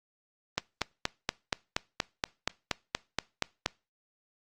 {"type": "click train", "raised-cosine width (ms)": 0.2, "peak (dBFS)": -9, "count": 14, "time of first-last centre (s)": [0.58, 3.661], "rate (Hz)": 4.22, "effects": ["noise-tail reverb RT60 0.3 s tail -23 dB re dry", "Opus 24 kbps"]}